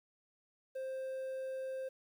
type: tone with quantisation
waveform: triangle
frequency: 526 Hz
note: C5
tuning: 9 cents sharp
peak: -36 dBFS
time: 0.75-1.89 s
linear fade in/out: 10 ms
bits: 11
effects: none